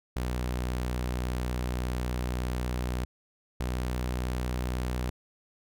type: tone pair in turn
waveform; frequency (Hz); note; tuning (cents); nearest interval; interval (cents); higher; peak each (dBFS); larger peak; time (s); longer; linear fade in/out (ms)
sawtooth; 61.74 / 62.02; B1 / B1; 0 / +8; unison; 8; second; -25; neither; 0.16-3.05 / 3.6-5.1; first; 5
effects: none